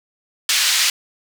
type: band-pass noise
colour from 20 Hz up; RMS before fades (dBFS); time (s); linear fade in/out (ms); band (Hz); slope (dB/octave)
white; -17; 0.49-0.9; 2; 2000 to 5700; 12
effects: none